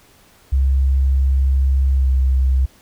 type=tone with pitch glide; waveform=sine; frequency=67 to 65.47 Hz; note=C2 to C2; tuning=+42 to +2 cents; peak=-12 dBFS; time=0.52-2.66 s; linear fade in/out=10 ms; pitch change=-40 cents; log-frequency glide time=1.94-2.09 s; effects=pink hiss -51 dBFS RMS until 2.81 s